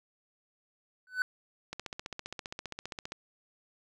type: tone with exponential growth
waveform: triangle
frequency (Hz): 1500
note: F#6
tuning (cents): +23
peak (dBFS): -21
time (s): 1.07-1.22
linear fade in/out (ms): 1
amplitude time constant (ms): 32
type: click train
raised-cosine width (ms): 0.2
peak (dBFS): -21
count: 22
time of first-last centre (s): 1.73-3.121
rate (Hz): 15.1
effects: none